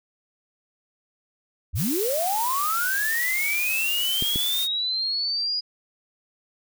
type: linear sweep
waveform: sine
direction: up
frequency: 58 to 4934 Hz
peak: -23 dBFS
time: 1.73-5.61 s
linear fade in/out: 20 ms
type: noise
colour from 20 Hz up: blue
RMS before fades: -29 dBFS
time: 1.75-4.68 s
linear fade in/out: 50 ms
type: clicks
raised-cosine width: 3 ms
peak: -17 dBFS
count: 2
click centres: 4.224 / 4.359 s
effects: none